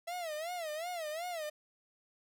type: tone with vibrato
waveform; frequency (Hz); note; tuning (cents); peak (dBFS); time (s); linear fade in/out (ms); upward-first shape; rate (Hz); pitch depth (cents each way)
45% pulse; 659.3; E5; 0; -37; 0.07-1.5; 10; sine; 2.7; 160
effects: none